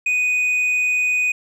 triangle tone with tanh clipping, 2487 Hz, D#7, 1 cent flat, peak -17 dBFS, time 0.06-1.32 s, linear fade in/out 5 ms, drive 8 dB, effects none

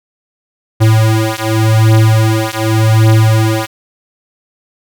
square beating tone pair, 110 / 110.87 Hz, A2 / A2, 0 / +14 cents, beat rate 0.87 Hz, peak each -11 dBFS, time 0.8-3.67 s, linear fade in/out 20 ms, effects none

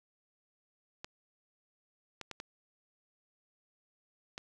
clicks, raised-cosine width 0.2 ms, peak -24 dBFS, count 5, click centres 1.045 / 2.213 / 2.313 / 2.401 / 4.379 s, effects none

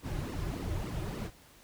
brown noise with flanger, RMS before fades -36 dBFS, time 0.02-1.31 s, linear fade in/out 50 ms, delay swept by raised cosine 1.2 to 4.5 ms, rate 3.5 Hz, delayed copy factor -0.95, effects pink hiss -58 dBFS RMS until 1.63 s

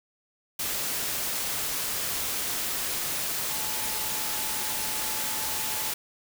sine tone in noise, 865 Hz, A5, 30 cents flat, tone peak -41 dBFS, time 3.5-5.9 s, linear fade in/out 5 ms, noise white, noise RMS -30 dBFS, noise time 0.59-5.94 s, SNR -14 dB, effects none

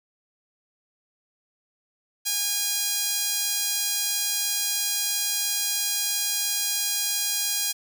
sawtooth tone with high-pass filter, 817 Hz, G#5, 29 cents flat, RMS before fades -26 dBFS, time 2.25-7.73 s, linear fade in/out 20 ms, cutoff 5000 Hz, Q 0.83, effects none

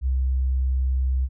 sine tone, 64.9 Hz, C2, 13 cents flat, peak -19 dBFS, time 0.01-1.29 s, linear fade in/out 50 ms, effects none

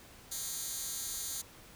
10% pulse tone with high-pass filter, 267.4 Hz, C4, 38 cents sharp, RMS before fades -39 dBFS, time 0.31-1.42 s, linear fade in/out 10 ms, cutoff 6800 Hz, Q 1.1, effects pink hiss -55 dBFS RMS until 1.75 s

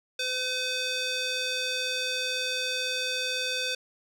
square tone with band-pass filter, 509 Hz, C5, 48 cents flat, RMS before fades -30 dBFS, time 0.19-3.75 s, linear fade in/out 5 ms, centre 3900 Hz, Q 1.5, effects none

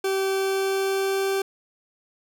40% pulse tone with pitch glide, 386.4 to 389.3 Hz, G4 to G4, -25 to -12 cents, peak -21 dBFS, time 0.04-1.42 s, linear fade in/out 5 ms, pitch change +13 cents, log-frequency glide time 0.3-1.29 s, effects none

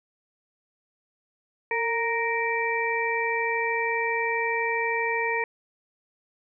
harmonic tone with a mistuned harmonic, 466.2 Hz, A#4, in tune, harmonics 1 / 2 / 4 / 5, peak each -29 / -29 / -29 / -29 dBFS, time 1.71-5.44 s, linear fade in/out 2 ms, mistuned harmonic 1, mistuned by -36 cents, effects none

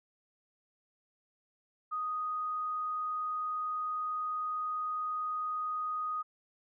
sine tone, 1244.5 Hz, D#6, in tune, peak -32 dBFS, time 1.91-6.23 s, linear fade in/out 20 ms, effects none

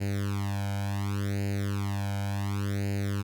sawtooth tone with flanger, 100 Hz, G2, 35 cents sharp, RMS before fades -30 dBFS, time 0-3.23 s, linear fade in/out 20 ms, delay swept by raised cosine 0.43 to 1.31 ms, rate 0.69 Hz, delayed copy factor +0.85, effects none

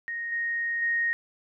sine tone with level steps, 1864.7 Hz, A#6, in tune, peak -30 / -26 / -23 dBFS, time 0.08-1.13 s, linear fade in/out 0 ms, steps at 0.32 / 0.82 s, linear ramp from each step 2 ms, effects none

